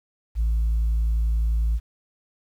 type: tone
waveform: sine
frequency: 55.7 Hz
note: A1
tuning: 22 cents sharp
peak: -17 dBFS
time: 0.35-1.8 s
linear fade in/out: 50 ms
effects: tanh soft clip ceiling -17 dBFS + 9-bit